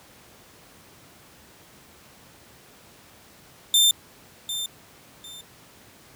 sawtooth tone with echo, 3584 Hz, A7, 31 cents sharp, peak -12 dBFS, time 3.74-3.91 s, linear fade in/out 2 ms, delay 750 ms, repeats 2, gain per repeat -12 dB, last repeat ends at 5.41 s, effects pink hiss -51 dBFS RMS until 6.15 s + high-pass 80 Hz 12 dB/octave

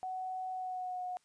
sine tone with pitch glide, 746 to 728.1 Hz, F#5 to F#5, +14 to -28 cents, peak -36 dBFS, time 0.03-1.17 s, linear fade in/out 0 ms, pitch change -42 cents, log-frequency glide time 0.51-1.03 s, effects white hiss -72 dBFS RMS until 1.24 s + resampled to 22050 Hz

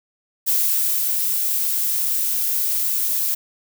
violet noise with ADSR envelope, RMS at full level -18 dBFS, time 0.46-3.35 s, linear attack 25 ms, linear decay 540 ms, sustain -3 dB, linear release 11 ms, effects none

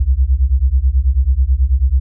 sine beating tone pair, 61 / 70.2 Hz, B1 / C#2, -21 / +22 cents, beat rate 9.2 Hz, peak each -13 dBFS, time 0-2 s, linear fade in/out 10 ms, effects none

